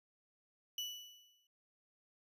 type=tone with exponential decay; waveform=35% pulse; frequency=2960 Hz; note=F#7; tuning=in tune; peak=-35 dBFS; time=0.78-1.47 s; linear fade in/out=2 ms; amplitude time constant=150 ms; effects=resampled to 32000 Hz